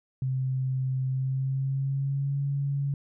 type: tone with pitch glide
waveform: sine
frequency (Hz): 130.81 to 140.2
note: C3 to C#3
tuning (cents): 0 to +20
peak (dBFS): -25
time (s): 0.22-2.94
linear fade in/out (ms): 2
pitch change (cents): +120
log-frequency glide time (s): 1.07-2.39
effects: none